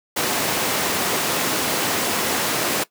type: high-pass noise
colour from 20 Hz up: pink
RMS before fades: -22 dBFS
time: 0.16-2.84 s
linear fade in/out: 10 ms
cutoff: 240 Hz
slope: 12 dB/octave
effects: noise-tail reverb RT60 0.1 s tail -18 dB re dry